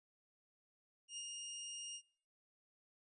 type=tone with ADSR envelope; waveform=20% pulse; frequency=2836 Hz; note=F7; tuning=26 cents sharp; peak=-39 dBFS; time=1.08-2.02 s; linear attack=91 ms; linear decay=56 ms; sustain=-2 dB; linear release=68 ms; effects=noise-tail reverb RT60 0.6 s tail -25 dB re dry + resampled to 22050 Hz